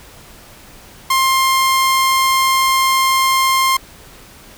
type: tone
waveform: sawtooth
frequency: 1058 Hz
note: C6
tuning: 19 cents sharp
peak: -8 dBFS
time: 1.1-3.77 s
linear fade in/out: 5 ms
effects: pink hiss -41 dBFS RMS until 4.57 s